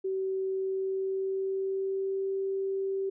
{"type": "tone with pitch glide", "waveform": "sine", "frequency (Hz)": [381.8, 387.8], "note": ["G4", "G4"], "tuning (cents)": [-46, -19], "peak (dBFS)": -28, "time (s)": [0.04, 3.1], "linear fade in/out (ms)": 10, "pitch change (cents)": 27, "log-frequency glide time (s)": [0.47, 2.3], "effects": []}